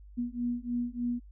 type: beating tone pair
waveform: sine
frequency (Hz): 239.8 / 243.1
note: A#3 / B3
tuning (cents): +49 / -27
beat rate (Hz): 3.3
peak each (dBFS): -33 / -33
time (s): 0.17-1.2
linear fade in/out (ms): 20
effects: added 50 Hz sine -48 dBFS peak until 1.31 s